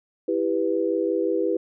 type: chord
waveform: sine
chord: E minor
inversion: none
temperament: equal with one note detuned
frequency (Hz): 329.6 / 395.2 / 493.9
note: E4 / G4 / B4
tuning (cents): 0 / +14 / 0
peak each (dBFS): -25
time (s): 0.28-1.57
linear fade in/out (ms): 5
effects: none